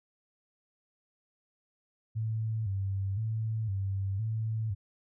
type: tone with vibrato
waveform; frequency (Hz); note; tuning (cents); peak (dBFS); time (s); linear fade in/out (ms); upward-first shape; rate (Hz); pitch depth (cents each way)
sine; 103.83; G#2; 0; -29; 2.15-4.75; 20; square; 0.98; 110
effects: none